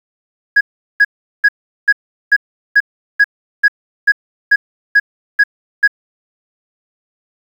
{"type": "tone bursts", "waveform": "sine", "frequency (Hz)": 1661.2, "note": "G#6", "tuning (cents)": 0, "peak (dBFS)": -3, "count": 13, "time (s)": [0.56, 5.877], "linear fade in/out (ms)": 10, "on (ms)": 49, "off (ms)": 390, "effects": ["tanh soft clip ceiling -3 dBFS", "7-bit"]}